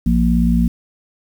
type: harmonic tone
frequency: 58.27 Hz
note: A#1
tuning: in tune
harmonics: 1 / 3 / 4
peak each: -16 / -16 / -16 dBFS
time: 0.06-0.68 s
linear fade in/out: 5 ms
effects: 7-bit